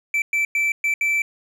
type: tone bursts at uneven times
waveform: triangle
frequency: 2327 Hz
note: D7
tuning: 17 cents flat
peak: -16 dBFS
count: 5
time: 0.14-0.22 / 0.33-0.45 / 0.55-0.72 / 0.84-0.94 / 1.01-1.22 s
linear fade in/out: 2 ms
effects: none